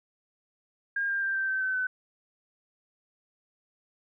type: tone with pitch steps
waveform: sine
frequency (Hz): 1615 / 1597.4 / 1579.9 / 1562.7 / 1545.6 / 1528.8 / 1512.1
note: G#6 / G6 / G6 / G6 / G6 / G6 / F#6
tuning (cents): -49 / +32 / +13 / -6 / -25 / -44 / +37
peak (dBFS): -26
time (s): 0.96-1.87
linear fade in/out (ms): 5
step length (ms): 130
effects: none